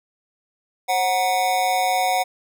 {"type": "tone with amplitude modulation", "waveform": "square", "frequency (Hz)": 740, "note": "F#5", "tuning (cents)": 0, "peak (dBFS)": -15, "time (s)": [0.88, 2.24], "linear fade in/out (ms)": 20, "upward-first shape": "sine", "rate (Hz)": 204, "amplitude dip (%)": 80, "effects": []}